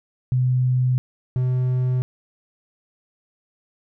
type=tone pair in turn; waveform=sine / triangle; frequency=126.9 / 126.9 Hz; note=B2 / B2; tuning=+47 / +47 cents; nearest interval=unison; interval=0 cents; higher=neither; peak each=-16 / -16 dBFS; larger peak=neither; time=0.32-0.98 / 1.36-2.02 s; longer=neither; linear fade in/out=0 ms; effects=none